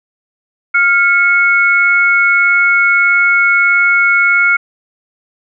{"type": "tone pair together", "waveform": "sine", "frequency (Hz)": [1401.6, 2200], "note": ["F6", "C#7"], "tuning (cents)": [6, -14], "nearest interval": "minor sixth", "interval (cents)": 780, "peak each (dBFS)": -10, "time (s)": [0.74, 4.57], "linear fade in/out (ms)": 10, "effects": []}